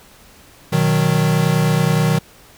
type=chord; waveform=square; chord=B major; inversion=none; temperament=equal; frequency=123.47 / 155.56 / 185 Hz; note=B2 / D#3 / F#3; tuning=0 / 0 / 0 cents; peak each=-21 / -16 / -21 dBFS; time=0.72-2.19 s; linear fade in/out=10 ms; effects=pink hiss -46 dBFS RMS until 2.57 s

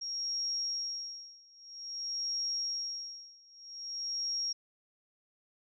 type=tone with tremolo; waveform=sine; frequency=5588 Hz; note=F8; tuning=in tune; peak=-31 dBFS; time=0.01-4.53 s; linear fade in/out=10 ms; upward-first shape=sine; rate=0.51 Hz; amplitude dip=95%; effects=none

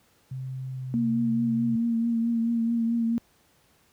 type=tone with pitch glide; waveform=sine; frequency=130.81 to 129.31 Hz; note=C3 to C3; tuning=0 to -20 cents; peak=-31 dBFS; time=0.31-1.76 s; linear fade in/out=5 ms; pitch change=-20 cents; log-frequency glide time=0.7-0.82 s
type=tone with vibrato; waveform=sine; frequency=231.2 Hz; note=A#3; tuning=14 cents flat; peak=-22 dBFS; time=0.94-3.18 s; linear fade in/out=0 ms; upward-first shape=triangle; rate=4.6 Hz; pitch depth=33 cents each way
effects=pink hiss -63 dBFS RMS until 3.92 s + high-pass 60 Hz 12 dB/octave

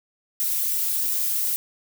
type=noise with flanger; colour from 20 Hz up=violet; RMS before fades=-24 dBFS; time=0.4-1.56 s; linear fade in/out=0 ms; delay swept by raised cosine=2 to 5.5 ms; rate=2.8 Hz; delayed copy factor=+0.85; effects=none

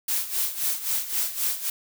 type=noise with tremolo; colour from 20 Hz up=blue; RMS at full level=-24 dBFS; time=0.08-1.7 s; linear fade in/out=5 ms; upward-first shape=sine; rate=3.8 Hz; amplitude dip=75%; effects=none

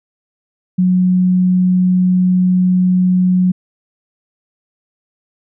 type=tone; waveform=sine; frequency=182.7 Hz; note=F#3; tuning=22 cents flat; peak=-9 dBFS; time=0.78-3.52 s; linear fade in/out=10 ms; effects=none

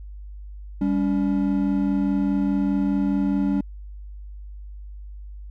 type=tone pair together; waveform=triangle; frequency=198.35 / 283.2 Hz; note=G3 / C#4; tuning=+21 / +37 cents; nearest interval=tritone; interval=616 cents; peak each=-20 dBFS; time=0.81-3.61 s; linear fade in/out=5 ms; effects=added 50 Hz sine -35 dBFS peak until 5.5 s

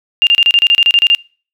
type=tone bursts; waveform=sine; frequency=2800 Hz; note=F7; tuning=4 cents sharp; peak=-5 dBFS; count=12; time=0.22-1.149 s; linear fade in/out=0 ms; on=49 ms; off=31 ms; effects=noise-tail reverb RT60 0.4 s tail -25 dB re dry

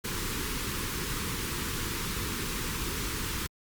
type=band-stop noise; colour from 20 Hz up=pink; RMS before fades=-33 dBFS; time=0.04-3.47 s; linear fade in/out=10 ms; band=470 to 940 Hz; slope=48 dB/octave; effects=Opus 48 kbps

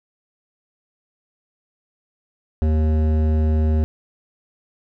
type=tone with hard clipping; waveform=triangle; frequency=77.78 Hz; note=D#2; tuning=in tune; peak=-17 dBFS; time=2.62-3.84 s; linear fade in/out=0 ms; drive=17 dB; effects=none

